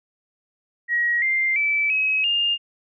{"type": "tone with pitch steps", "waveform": "sine", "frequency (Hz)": [1901, 2097, 2314, 2552, 2816], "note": ["A#6", "C7", "D7", "D#7", "F7"], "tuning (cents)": [33, 3, -26, 43, 14], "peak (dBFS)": -18, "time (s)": [0.88, 2.58], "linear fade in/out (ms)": 50, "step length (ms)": 340, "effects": []}